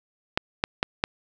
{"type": "clicks", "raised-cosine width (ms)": 0.3, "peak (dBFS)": -5, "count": 4, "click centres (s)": [0.375, 0.639, 0.829, 1.039], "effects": []}